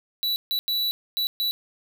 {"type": "tone bursts at uneven times", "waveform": "square", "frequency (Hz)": 3944, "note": "B7", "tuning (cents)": -3, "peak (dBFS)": -23, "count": 5, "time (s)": [[0.23, 0.36], [0.51, 0.59], [0.68, 0.91], [1.17, 1.27], [1.4, 1.51]], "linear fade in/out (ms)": 0, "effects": []}